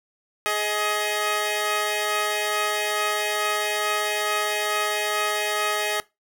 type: tone pair together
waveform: 10% pulse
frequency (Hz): 419.7 / 630.7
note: G#4 / D#5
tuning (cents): +18 / +23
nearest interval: perfect fifth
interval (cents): 705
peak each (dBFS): -17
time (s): 0.46-6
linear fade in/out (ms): 0
effects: noise-tail reverb RT60 0.2 s tail -19 dB re dry